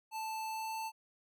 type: tone with pitch glide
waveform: square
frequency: 880 to 886.6 Hz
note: A5 to A5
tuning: 0 to +13 cents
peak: -38 dBFS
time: 0.11-0.92 s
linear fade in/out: 50 ms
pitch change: +13 cents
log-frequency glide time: 0.48-0.8 s
effects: none